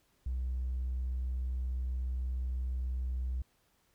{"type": "tone", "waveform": "triangle", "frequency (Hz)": 63.1, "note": "B1", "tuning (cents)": 38, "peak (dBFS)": -28, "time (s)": [0.26, 3.42], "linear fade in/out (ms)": 5, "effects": ["tanh soft clip ceiling -29 dBFS", "pink hiss -72 dBFS RMS until 3.94 s"]}